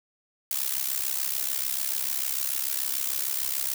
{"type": "noise with amplitude modulation", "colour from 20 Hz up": "blue", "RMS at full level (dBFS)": -25, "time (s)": [0.51, 3.74], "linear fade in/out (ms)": 2, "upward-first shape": "sine", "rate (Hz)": 66.8, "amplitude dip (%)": 85, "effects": []}